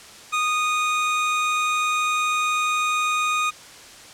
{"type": "tone", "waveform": "25% pulse", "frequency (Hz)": 1236, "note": "D#6", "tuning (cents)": -12, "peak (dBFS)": -16, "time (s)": [0.32, 3.51], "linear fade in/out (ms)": 20, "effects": ["white hiss -43 dBFS RMS until 4.13 s", "low-pass 8000 Hz 12 dB/octave"]}